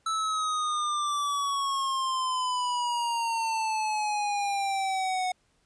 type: exponential sweep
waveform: square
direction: down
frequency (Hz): 1318.5 to 733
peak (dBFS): -27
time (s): 0.06-5.32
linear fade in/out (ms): 5
effects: pink hiss -69 dBFS RMS until 5.65 s + resampled to 22050 Hz